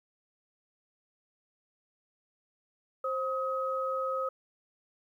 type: tone pair together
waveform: sine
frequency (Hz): 528 / 1267.5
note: C5 / D#6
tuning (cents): +16 / +32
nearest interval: octave + minor third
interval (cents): 1516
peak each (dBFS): -32 / -32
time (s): 3.04-4.29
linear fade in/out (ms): 5
effects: 11-bit